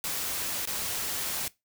white noise with dropouts, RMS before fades -32 dBFS, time 0.04-1.48 s, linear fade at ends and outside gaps 1 ms, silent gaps 0.654-0.673 s, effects noise-tail reverb RT60 0.2 s tail -20 dB re dry

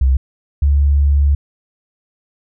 sine tone pair in turn, 65.6 / 71.2 Hz, C2 / C#2, +5 / +47 cents, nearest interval minor second, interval 142 cents, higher second, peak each -9 dBFS, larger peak neither, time 0.01-0.17 / 0.62-1.35 s, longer second, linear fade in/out 5 ms, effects none

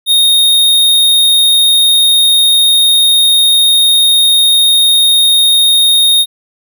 square tone, 3707 Hz, A#7, 10 cents flat, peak -6 dBFS, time 0.06-6.26 s, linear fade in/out 50 ms, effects none

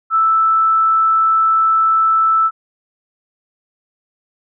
sine tone, 1318.5 Hz, E6, in tune, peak -10 dBFS, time 0.1-2.51 s, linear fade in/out 50 ms, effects none

